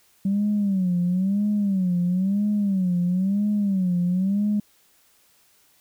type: tone with vibrato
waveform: sine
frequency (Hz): 191.6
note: G3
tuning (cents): -39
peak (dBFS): -18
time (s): 0.25-4.6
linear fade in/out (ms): 5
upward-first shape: sine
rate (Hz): 1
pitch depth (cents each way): 150
effects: tanh soft clip ceiling -15 dBFS + white hiss -60 dBFS RMS until 5.8 s